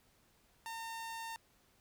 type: tone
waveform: sawtooth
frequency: 910 Hz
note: A#5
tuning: 42 cents flat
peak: -38 dBFS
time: 0.66-1.36 s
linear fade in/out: 0 ms
effects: pink hiss -70 dBFS RMS until 1.8 s